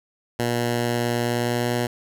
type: tone with pitch glide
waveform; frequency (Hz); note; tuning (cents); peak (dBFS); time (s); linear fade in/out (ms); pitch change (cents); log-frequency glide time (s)
10% pulse; 119.4 to 120.86; A#2 to B2; +42 to -37; -13; 0.39-1.87; 5; +21; 1.21-1.71
effects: none